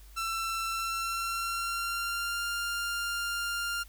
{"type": "tone with pitch glide", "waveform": "sawtooth", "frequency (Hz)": [1341, 1397.9], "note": ["E6", "F6"], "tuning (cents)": [29, 1], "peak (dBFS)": -27, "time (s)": [0.16, 3.84], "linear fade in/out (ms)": 20, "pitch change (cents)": 72, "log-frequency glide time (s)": [0.68, 2.45], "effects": ["added 50 Hz sine -49 dBFS peak until 3.88 s", "white hiss -59 dBFS RMS until 3.88 s"]}